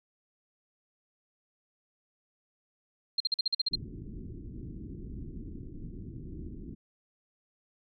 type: tone bursts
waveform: sine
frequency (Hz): 4186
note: C8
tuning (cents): 0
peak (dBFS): -24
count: 9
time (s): 3.18-3.755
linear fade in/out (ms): 5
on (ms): 23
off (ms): 46
type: low-pass noise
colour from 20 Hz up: pink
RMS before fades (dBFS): -42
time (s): 3.71-6.75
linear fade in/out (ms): 10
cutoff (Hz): 360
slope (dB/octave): 48
effects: none